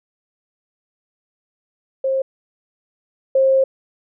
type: tone pair in turn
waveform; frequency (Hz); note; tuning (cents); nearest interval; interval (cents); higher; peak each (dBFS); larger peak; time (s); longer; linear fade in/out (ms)
sine; 533 / 533; C5 / C5; +32 / +32; unison; 0; neither; -16 / -11; second; 2.04-2.22 / 3.35-3.64; second; 5
effects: none